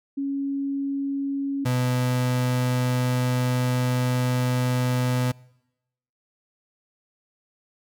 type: tone pair in turn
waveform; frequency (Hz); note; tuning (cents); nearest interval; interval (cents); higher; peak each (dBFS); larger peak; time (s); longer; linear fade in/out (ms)
sine / 35% pulse; 277.2 / 125.49; C#4 / B2; 0 / +28; octave + major second; 1372; first; -24 / -19; second; 0.17-1.65 / 1.65-5.32; second; 10
effects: noise-tail reverb RT60 0.9 s tail -25 dB re dry